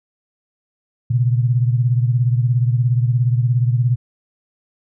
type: beating tone pair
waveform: sine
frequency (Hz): 119.7 / 136.7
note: A#2 / C#3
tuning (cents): +46 / -24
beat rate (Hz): 17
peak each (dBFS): -14 / -20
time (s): 1.1-3.96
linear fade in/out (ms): 10
effects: none